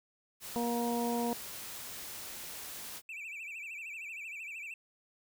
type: noise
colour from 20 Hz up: white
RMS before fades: -44 dBFS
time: 0.4-3.02 s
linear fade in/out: 50 ms
type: harmonic tone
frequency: 236.7 Hz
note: A#3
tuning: 27 cents sharp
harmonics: 1 / 2 / 3 / 4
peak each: -33 / -36 / -38 / -39 dBFS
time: 0.56-1.33 s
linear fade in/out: 0 ms
type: tone with vibrato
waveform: triangle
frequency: 2489 Hz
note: D#7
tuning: in tune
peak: -39 dBFS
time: 3.09-4.74 s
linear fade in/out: 2 ms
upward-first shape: sine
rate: 13 Hz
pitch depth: 150 cents each way
effects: none